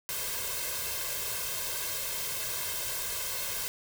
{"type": "noise with comb filter", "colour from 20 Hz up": "white", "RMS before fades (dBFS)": -34, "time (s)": [0.09, 3.68], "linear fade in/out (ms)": 0, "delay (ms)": 1.9, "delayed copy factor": 1, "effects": []}